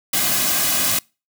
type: noise with comb filter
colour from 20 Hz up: white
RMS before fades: -19 dBFS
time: 0.13-0.99 s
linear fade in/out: 5 ms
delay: 2.2 ms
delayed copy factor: -0.7
effects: noise-tail reverb RT60 0.3 s tail -26 dB re dry